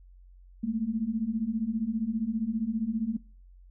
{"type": "beating tone pair", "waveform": "sine", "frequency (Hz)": [213.1, 228.1], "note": ["G#3", "A#3"], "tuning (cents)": [45, -37], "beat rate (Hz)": 15, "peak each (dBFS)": [-31, -28], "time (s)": [0.63, 3.17], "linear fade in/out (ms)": 10, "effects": ["noise-tail reverb RT60 0.4 s tail -21 dB re dry", "added 45 Hz sine -50 dBFS peak until 3.7 s"]}